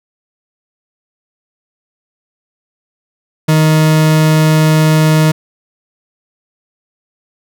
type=tone; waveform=40% pulse; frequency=156.2 Hz; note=D#3; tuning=7 cents sharp; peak=-6 dBFS; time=3.48-5.32 s; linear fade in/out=10 ms; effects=none